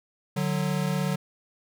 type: tone pair together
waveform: square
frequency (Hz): 148.39 / 185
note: D3 / F#3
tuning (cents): +18 / 0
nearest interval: major third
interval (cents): 382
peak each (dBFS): -28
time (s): 0.36-1.16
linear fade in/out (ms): 10
effects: none